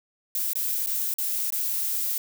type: noise with dropouts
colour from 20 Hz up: violet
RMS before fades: -27 dBFS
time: 0.35-2.18 s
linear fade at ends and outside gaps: 2 ms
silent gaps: 0.533-0.554 / 0.862-0.87 / 1.14-1.184 / 1.504-1.523 s
effects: none